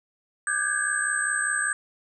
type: tone cluster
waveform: sine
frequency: 1196 / 1523 / 1623 / 1688 / 8200 Hz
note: D6 / F#6 / G#6 / G#6 / C9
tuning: +31 / +50 / -40 / +28 / -36 cents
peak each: -34 / -31 / -27 / -30 / -29 dBFS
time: 0.47-1.73 s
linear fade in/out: 2 ms
effects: none